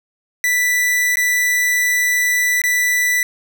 45% pulse tone with dropouts, 1975.5 Hz, B6, in tune, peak -14 dBFS, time 0.44-3.23 s, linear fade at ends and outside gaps 1 ms, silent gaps 1.157-1.17 / 2.617-2.638 s, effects none

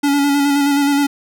square tone with vibrato, 283.7 Hz, C#4, 40 cents sharp, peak -13 dBFS, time 0.03-1.07 s, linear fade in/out 10 ms, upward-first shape square, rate 9.5 Hz, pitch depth 22 cents each way, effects none

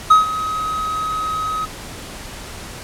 triangle tone with ADSR envelope, 1268 Hz, D#6, 32 cents sharp, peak -3 dBFS, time 0.1-1.66 s, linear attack 10 ms, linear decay 140 ms, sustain -15 dB, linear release 17 ms, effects pink hiss -33 dBFS RMS until 2.83 s + low-pass 11000 Hz 12 dB/octave

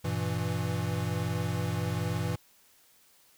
square chord, E diminished, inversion first, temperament equal with one note detuned, 98 / 119.2 / 164.81 Hz, G2 / Bb2 / E3, 0 / +39 / 0 cents, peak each -34 dBFS, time 0.04-2.36 s, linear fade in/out 10 ms, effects white hiss -62 dBFS RMS until 3.37 s

